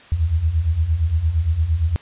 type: beating tone pair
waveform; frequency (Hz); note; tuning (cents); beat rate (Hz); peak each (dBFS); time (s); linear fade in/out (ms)
sine; 75.1 / 83.8; D2 / E2; +39 / +29; 8.7; -22 / -17; 0.12-1.96; 0
effects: white hiss -45 dBFS RMS until 2.01 s + resampled to 8000 Hz